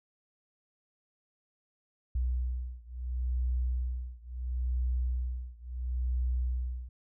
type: beating tone pair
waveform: sine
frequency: 61.74 / 62.47 Hz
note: B1 / B1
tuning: 0 / +20 cents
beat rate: 0.73 Hz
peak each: -32 / -33 dBFS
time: 2.15-6.89 s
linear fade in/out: 5 ms
effects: none